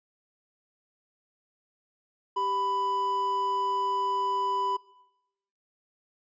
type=tone pair together; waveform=triangle; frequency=392.5 / 994 Hz; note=G4 / B5; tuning=+2 / +11 cents; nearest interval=octave + major third; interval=1609 cents; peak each=-33 / -24 dBFS; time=2.36-4.77 s; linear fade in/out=10 ms; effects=noise-tail reverb RT60 1.0 s tail -23 dB re dry + resampled to 16000 Hz